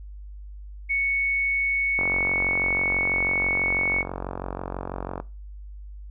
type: tone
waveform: sine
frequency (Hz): 2217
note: C#7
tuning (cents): 0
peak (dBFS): -21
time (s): 0.89-4.03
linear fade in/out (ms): 20
type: click train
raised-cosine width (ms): 1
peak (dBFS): -16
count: 149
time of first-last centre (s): 1.99-5.2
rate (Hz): 46.1
effects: noise-tail reverb RT60 0.3 s tail -20 dB re dry + added 50 Hz sine -37 dBFS peak until 6.1 s